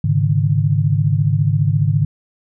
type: chord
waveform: sine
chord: Ab suspended fourth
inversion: none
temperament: equal with one note detuned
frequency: 103.83 / 138.59 / 153.16 Hz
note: Ab2 / Db3 / Eb3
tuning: 0 / 0 / -27 cents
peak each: -17 dBFS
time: 0.04-2.05 s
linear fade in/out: 5 ms
effects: none